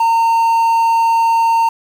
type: tone with quantisation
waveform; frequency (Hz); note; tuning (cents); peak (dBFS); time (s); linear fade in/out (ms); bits
triangle; 915; A#5; -32; -8; 0-1.69; 5; 6
effects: none